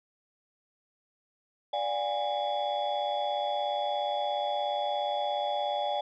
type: tone cluster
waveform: sine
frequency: 586 / 722 / 819 / 3404 Hz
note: D5 / F#5 / G#5 / G#7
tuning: -4 / -43 / -24 / +42 cents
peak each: -31 / -33 / -30 / -38 dBFS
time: 1.73-6.01 s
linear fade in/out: 5 ms
effects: tanh soft clip ceiling -22 dBFS